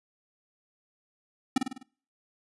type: tone with echo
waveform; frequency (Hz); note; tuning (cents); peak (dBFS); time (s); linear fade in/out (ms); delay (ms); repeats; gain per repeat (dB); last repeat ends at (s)
square; 261.6; C4; 0; -20; 1.56-1.58; 5; 50; 5; -5; 1.83
effects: noise-tail reverb RT60 0.5 s tail -25 dB re dry + resampled to 24000 Hz